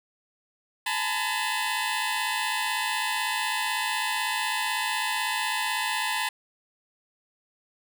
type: tone cluster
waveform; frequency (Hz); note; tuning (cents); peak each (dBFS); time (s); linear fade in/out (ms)
15% pulse; 852 / 908 / 1006; G#5 / A#5 / B5; +44 / -46 / +32; -24; 0.86-6.29; 5
effects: none